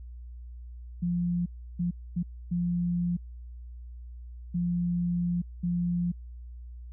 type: tone bursts at uneven times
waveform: sine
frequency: 174.7 Hz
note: F3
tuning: 1 cent sharp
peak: -25 dBFS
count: 6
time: 1.02-1.46 / 1.79-1.91 / 2.16-2.23 / 2.51-3.17 / 4.54-5.42 / 5.63-6.12 s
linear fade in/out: 10 ms
effects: added 60 Hz sine -40 dBFS peak until 6.92 s